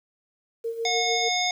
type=tone with tremolo; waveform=sine; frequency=458.7 Hz; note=A#4; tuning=28 cents flat; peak=-25 dBFS; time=0.64-1.29 s; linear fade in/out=10 ms; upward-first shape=sine; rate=6.7 Hz; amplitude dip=65%
type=harmonic tone; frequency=724 Hz; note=F#5; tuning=38 cents flat; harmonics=1 / 3 / 5 / 7 / 9; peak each=-27 / -28 / -28 / -30 / -32 dBFS; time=0.85-1.51 s; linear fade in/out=2 ms
effects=9-bit